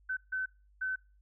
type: tone bursts at uneven times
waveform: sine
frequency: 1522 Hz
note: F#6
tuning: 48 cents sharp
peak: -31 dBFS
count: 3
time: 0.09-0.17 / 0.32-0.46 / 0.81-0.96 s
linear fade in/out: 10 ms
effects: noise-tail reverb RT60 0.3 s tail -22 dB re dry + added 50 Hz sine -61 dBFS peak until 1.21 s